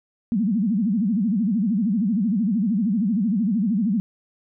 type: tone with vibrato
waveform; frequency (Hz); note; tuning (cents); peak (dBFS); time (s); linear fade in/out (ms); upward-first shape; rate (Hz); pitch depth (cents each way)
sine; 210.1; G#3; +20; -18; 0.32-4; 0; sine; 13; 240
effects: none